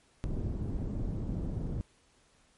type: low-pass noise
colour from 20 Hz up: pink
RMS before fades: -34 dBFS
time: 0.24-1.81 s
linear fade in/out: 0 ms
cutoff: 270 Hz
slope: 12 dB/octave
effects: pink hiss -66 dBFS RMS until 2.57 s + MP3 48 kbps